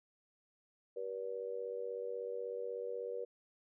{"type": "tone with amplitude modulation", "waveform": "sine", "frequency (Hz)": 481.7, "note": "B4", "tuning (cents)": -43, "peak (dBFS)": -34, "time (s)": [0.96, 3.25], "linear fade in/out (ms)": 10, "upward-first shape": "sine", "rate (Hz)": 96.3, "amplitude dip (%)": 95, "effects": []}